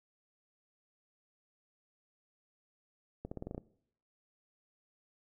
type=accelerating click train; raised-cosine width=2 ms; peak=-27 dBFS; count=8; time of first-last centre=3.25-3.58 s; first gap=65 ms; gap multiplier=0.89; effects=noise-tail reverb RT60 0.7 s tail -21 dB re dry